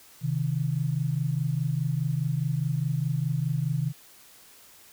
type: tone pair together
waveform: sine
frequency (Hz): 131.35 / 156.2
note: C3 / D#3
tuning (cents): +7 / +7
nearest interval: minor third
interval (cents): 300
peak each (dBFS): -27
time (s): 0.21-3.93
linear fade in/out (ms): 50
effects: white hiss -53 dBFS RMS until 4.92 s